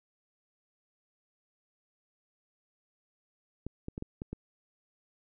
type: clicks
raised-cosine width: 3 ms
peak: -24 dBFS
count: 6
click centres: 3.666 / 3.884 / 3.979 / 4.024 / 4.219 / 4.33 s
effects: none